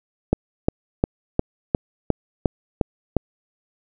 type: click train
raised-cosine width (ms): 2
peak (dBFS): -3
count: 9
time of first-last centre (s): 0.33-3.167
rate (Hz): 2.82
effects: none